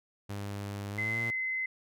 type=tone with pitch glide; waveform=sawtooth; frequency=100.9 to 115.24 Hz; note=G#2 to A#2; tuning=-49 to -19 cents; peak=-32 dBFS; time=0.29-1.31 s; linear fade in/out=10 ms; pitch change=+230 cents; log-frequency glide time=0.9-1.19 s
type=tone; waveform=sine; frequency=2051 Hz; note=C7; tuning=35 cents flat; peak=-30 dBFS; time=0.98-1.66 s; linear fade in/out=5 ms
effects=none